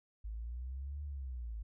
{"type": "linear two-way sweep", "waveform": "sine", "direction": "up then down", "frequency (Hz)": [51.91, 73.7, 51.91], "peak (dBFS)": -39, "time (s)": [0.24, 1.63], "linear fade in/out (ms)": 10, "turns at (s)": 1.03, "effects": []}